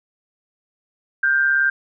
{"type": "tone pair together", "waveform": "sine", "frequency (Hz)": [1442, 1580.7], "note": ["F#6", "G6"], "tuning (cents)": [-45, 14], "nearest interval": "major second", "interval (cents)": 159, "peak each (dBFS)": [-23, -15], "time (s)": [1.23, 1.7], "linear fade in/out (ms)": 5, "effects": []}